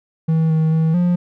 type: tone with pitch steps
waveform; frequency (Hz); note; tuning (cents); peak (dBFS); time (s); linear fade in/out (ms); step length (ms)
triangle; 160.9 / 158.7 / 160.5 / 176.6; E3 / D#3 / E3 / F3; -42 / +35 / -46 / +20; -11; 0.28-1.16; 10; 220
effects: none